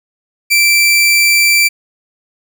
sawtooth tone, 2340 Hz, D7, 7 cents flat, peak -4 dBFS, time 0.5-1.69 s, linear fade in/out 20 ms, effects none

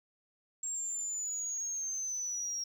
sine linear sweep, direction down, 7530 to 5588 Hz, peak -33 dBFS, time 0.63-2.64 s, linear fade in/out 5 ms, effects tanh soft clip ceiling -29 dBFS + 10-bit

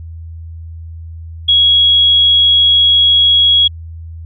sine tone, 3322 Hz, G#7, in tune, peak -6 dBFS, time 1.48-3.68 s, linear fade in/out 10 ms, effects added 82 Hz sine -26 dBFS peak until 4.25 s

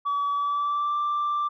sine tone with pitch glide, 1142 to 1177.5 Hz, D6 to D6, -49 to +4 cents, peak -21 dBFS, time 0.05-1.49 s, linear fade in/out 20 ms, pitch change +53 cents, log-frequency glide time 0.32-0.97 s, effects tanh soft clip ceiling -21 dBFS

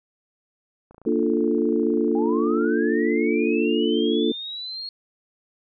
click train, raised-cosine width 1 ms, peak -33 dBFS, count 50, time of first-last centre 0.91-2.648 s, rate 28.2 Hz
sine chord, Bb major seventh, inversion none, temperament equal with one note detuned, 233.1 / 294.9 / 349.2 / 440 Hz, Bb3 / D4 / F4 / A4, 0 / +7 / 0 / 0 cents, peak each -24 dBFS, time 1.06-4.32 s, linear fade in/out 5 ms
sine linear sweep, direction up, 784 to 4319 Hz, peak -30 dBFS, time 2.15-4.89 s, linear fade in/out 2 ms
effects none

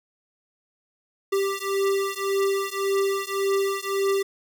square beating tone pair, 392 / 393.8 Hz, G4 / G4, 0 / +8 cents, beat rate 1.8 Hz, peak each -26 dBFS, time 1.32-4.23 s, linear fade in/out 10 ms, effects none

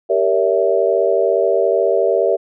sine chord, G diminished seventh, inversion none, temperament equal with one note detuned, 392 / 466.2 / 568.6 / 659.3 Hz, G4 / Bb4 / Db5 / Fb5, 0 / 0 / +44 / 0 cents, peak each -18 dBFS, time 0.09-2.37 s, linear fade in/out 20 ms, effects none

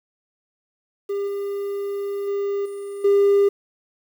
triangle tone with level steps, 401.1 Hz, G4, 40 cents sharp, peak -20 / -22 / -19 / -27 / -10 dBFS, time 1.09-3.49 s, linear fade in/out 10 ms, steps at 1.27 / 2.27 / 2.65 / 3.04 s, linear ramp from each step 10 ms, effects tanh soft clip ceiling -8 dBFS + 8-bit

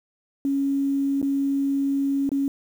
sine tone with dropouts, 276.7 Hz, C#4, 3 cents flat, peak -20 dBFS, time 0.45-2.48 s, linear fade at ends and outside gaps 1 ms, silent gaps 1.216-1.227 / 2.292-2.317 s, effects 8-bit

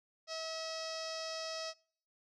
sawtooth tone with low-pass filter, 644 Hz, E5, 41 cents flat, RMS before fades -41 dBFS, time 0.27-1.74 s, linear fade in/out 50 ms, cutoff 5200 Hz, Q 6.5, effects noise-tail reverb RT60 0.6 s tail -26 dB re dry

